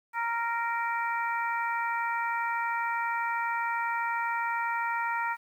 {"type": "harmonic tone with a mistuned harmonic", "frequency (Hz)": 466.2, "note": "A#4", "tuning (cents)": 0, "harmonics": [2, 3, 4, 5], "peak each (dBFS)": [-30, -33, -35, -38], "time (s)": [0.13, 5.37], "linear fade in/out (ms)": 50, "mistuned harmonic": 3, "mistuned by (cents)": -17, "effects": ["10-bit"]}